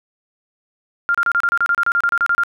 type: tone bursts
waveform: sine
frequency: 1396.9 Hz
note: F6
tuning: in tune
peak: -13 dBFS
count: 16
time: 1.09-2.435 s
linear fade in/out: 0 ms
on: 55 ms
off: 31 ms
effects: none